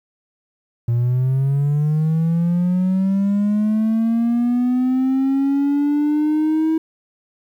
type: linear sweep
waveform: triangle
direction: up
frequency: 116.54 to 321.4 Hz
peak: -12 dBFS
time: 0.88-6.78 s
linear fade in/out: 5 ms
effects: tanh soft clip ceiling -9 dBFS + 9-bit